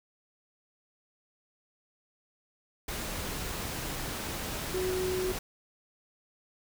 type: tone in noise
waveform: sine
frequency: 370 Hz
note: F#4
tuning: in tune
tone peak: -29 dBFS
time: 4.74-5.32 s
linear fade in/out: 5 ms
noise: pink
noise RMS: -36 dBFS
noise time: 2.88-5.39 s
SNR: +4 dB
effects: none